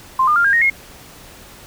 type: tone with pitch steps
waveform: sine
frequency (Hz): 1046.5 / 1209.1 / 1396.9 / 1613.9 / 1864.7 / 2154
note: C6 / D#6 / F6 / G6 / A#6 / C7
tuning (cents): 0 / -50 / 0 / +50 / 0 / +50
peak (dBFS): -11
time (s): 0.19-0.7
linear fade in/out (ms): 5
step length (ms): 85
effects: pink hiss -41 dBFS RMS until 1.66 s